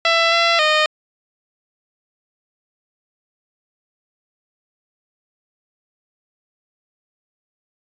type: tone with pitch steps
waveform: 10% pulse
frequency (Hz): 667 / 675 / 614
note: E5 / E5 / D#5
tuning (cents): +20 / +41 / -23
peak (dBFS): -5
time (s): 0.05-0.86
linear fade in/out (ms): 2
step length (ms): 270
effects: resampled to 16000 Hz